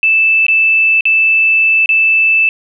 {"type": "tone with dropouts", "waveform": "sine", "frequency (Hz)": 2637, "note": "E7", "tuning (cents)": 0, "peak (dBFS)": -7, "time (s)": [0.03, 2.49], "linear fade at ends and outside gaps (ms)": 1, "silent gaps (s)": [[0.466, 0.483], [1.008, 1.054], [1.859, 1.891]], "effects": []}